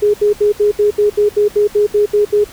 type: tone bursts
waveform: sine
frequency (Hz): 415.3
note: G#4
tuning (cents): 0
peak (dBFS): -8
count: 13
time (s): 0.02-2.444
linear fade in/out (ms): 10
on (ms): 120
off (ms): 72
effects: pink hiss -37 dBFS RMS until 2.52 s